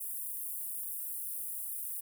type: high-pass noise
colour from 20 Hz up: pink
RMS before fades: -39 dBFS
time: 0-2.01 s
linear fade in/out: 10 ms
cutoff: 9600 Hz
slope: 48 dB/octave
effects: none